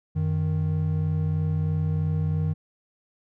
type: tone pair together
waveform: triangle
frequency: 92.5 / 155.57 Hz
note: F#2 / D#3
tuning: 0 / 0 cents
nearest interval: major sixth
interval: 900 cents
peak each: -24 / -22 dBFS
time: 0.15-2.54 s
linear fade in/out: 20 ms
effects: none